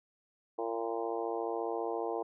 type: harmonic tone with a mistuned harmonic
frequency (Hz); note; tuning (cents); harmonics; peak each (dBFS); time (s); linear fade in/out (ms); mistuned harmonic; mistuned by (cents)
114.5; A#2; -31; 3 / 4 / 5 / 6 / 7 / 8 / 9; -39 / -36 / -43 / -40 / -41 / -45 / -46; 0.58-2.23; 10; 8; +25
effects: none